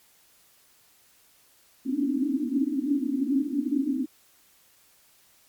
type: band-pass noise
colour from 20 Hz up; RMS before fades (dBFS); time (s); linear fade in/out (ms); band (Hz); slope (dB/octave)
white; -26; 1.85-4.06; 20; 250 to 300; 96
effects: white hiss -60 dBFS RMS until 5.48 s + MP3 96 kbps